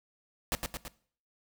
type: noise with echo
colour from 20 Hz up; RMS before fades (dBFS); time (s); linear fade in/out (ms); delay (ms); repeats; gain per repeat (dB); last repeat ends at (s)
pink; -30; 0.52-0.55; 0; 110; 3; -4; 0.88
effects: noise-tail reverb RT60 0.5 s tail -19 dB re dry